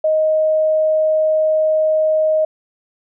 sine tone, 625 Hz, D#5, 8 cents sharp, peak -12 dBFS, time 0.04-2.45 s, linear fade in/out 5 ms, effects none

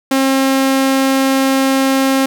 sawtooth tone, 268.1 Hz, C4, 42 cents sharp, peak -7 dBFS, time 0.11-2.26 s, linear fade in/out 5 ms, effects 8-bit

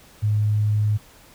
sine tone, 105.6 Hz, G#2, 29 cents sharp, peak -17 dBFS, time 0.22-0.98 s, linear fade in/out 20 ms, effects pink hiss -50 dBFS RMS until 1.34 s

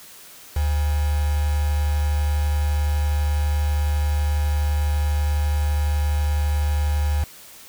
sine tone with quantisation, 74 Hz, D2, 14 cents sharp, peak -18 dBFS, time 0.56-7.24 s, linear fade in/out 5 ms, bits 5, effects white hiss -44 dBFS RMS until 7.68 s

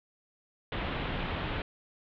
pink low-pass noise, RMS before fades -34 dBFS, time 0.72-1.62 s, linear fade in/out 2 ms, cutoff 3600 Hz, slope 48 dB/octave, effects none

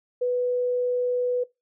sine tone, 494.2 Hz, B4, 1 cent sharp, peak -21 dBFS, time 0.21-1.44 s, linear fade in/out 10 ms, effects noise-tail reverb RT60 0.2 s tail -20 dB re dry

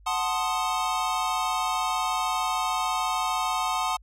square chord, F# diminished seventh, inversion none, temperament equal, 740 / 880 / 1046.5 / 1244.5 Hz, F#5 / A5 / C6 / Eb6, 0 / 0 / 0 / 0 cents, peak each -31 dBFS, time 0.06-3.97 s, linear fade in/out 10 ms, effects added 50 Hz sine -50 dBFS peak until 4.02 s + low-pass 11000 Hz 12 dB/octave

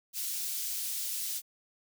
white high-pass noise, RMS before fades -35 dBFS, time 0.13-1.42 s, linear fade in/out 50 ms, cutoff 3900 Hz, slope 12 dB/octave, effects none

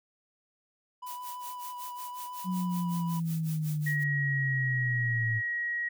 triangle tone with vibrato, 987.8 Hz, B5, in tune, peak -36 dBFS, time 1.02-3.2 s, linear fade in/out 10 ms, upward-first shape sine, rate 6.3 Hz, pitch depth 16 cents each way
blue noise with tremolo, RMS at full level -43 dBFS, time 1.06-4.04 s, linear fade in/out 10 ms, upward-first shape sine, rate 5.4 Hz, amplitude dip 90%
sine linear sweep, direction down, 185.2 to 110 Hz, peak -28 dBFS, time 2.44-5.42 s, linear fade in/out 50 ms
sine tone, 1900 Hz, A#6, 33 cents sharp, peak -29 dBFS, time 3.86-5.89 s, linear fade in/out 10 ms
effects none

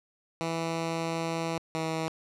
10% pulse tone pair in turn, 164.81 / 160.86 Hz, E3 / E3, 0 / -42 cents, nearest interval unison, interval 42 cents, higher first, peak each -21 dBFS, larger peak neither, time 0.41-1.58 / 1.75-2.08 s, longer first, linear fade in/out 0 ms, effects low-pass 8000 Hz 12 dB/octave

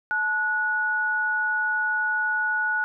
sine tone pair together, 865.7 / 1464 Hz, A5 / F#6, -28 / -19 cents, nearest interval major sixth, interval 909 cents, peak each -30 / -22 dBFS, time 0.11-2.84 s, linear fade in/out 0 ms, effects none

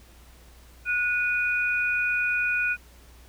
sine tone pair together, 1458.5 / 2468 Hz, F#6 / D#7, -25 / -15 cents, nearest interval major sixth, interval 910 cents, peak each -25 dBFS, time 0.85-2.77 s, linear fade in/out 50 ms, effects added 60 Hz sine -50 dBFS peak until 3.28 s + pink hiss -55 dBFS RMS until 3.28 s

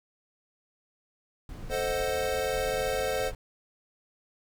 brown noise, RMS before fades -40 dBFS, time 1.49-3.35 s, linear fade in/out 2 ms
square chord, A diminished seventh, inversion none, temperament equal, 440 / 523.3 / 622.3 / 740 Hz, A4 / C5 / Eb5 / Gb5, 0 / 0 / 0 / 0 cents, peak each -34 / -31 / -36 / -36 dBFS, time 1.69-3.32 s, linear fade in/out 50 ms
effects none

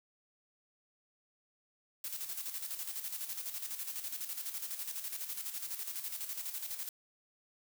blue noise with tremolo, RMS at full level -39 dBFS, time 2.04-6.89 s, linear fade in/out 2 ms, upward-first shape square, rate 12 Hz, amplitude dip 55%, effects none

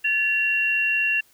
sine tone pair together, 1730 / 2742 Hz, A6 / F7, -30 / -32 cents, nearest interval minor sixth, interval 798 cents, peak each -25 / -20 dBFS, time 0.04-1.21 s, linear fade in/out 10 ms, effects white hiss -58 dBFS RMS until 1.33 s

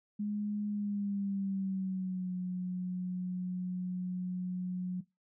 sine tone with pitch glide, 207.7 to 181.86 Hz, G#3 to F#3, 0 to -30 cents, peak -32 dBFS, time 0.19-5.01 s, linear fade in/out 10 ms, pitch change -230 cents, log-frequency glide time 0.68-2.34 s, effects noise-tail reverb RT60 0.2 s tail -19 dB re dry

